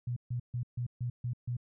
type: tone bursts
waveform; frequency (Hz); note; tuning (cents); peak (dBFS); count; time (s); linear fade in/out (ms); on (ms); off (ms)
sine; 121.7; B2; -25; -31; 7; 0.07-1.568; 5; 94; 140
effects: none